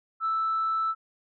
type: tone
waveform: sine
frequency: 1318.5 Hz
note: E6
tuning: in tune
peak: -23 dBFS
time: 0.2-0.95 s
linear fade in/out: 50 ms
effects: tanh soft clip ceiling -20 dBFS